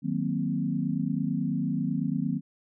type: chord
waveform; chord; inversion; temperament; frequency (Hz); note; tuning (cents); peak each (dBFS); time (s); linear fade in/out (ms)
sine; C half-diminished seventh; first; equal; 155.56 / 185 / 233.1 / 261.6; Eb3 / Gb3 / Bb3 / C4; 0 / 0 / 0 / 0; -31; 0.02-2.41; 50
effects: none